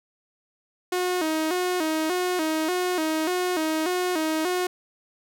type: tone with vibrato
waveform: sawtooth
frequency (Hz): 337.9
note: E4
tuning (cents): +43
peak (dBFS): -19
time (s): 0.92-4.67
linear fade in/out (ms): 5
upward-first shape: square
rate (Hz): 1.7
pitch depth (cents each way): 120
effects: none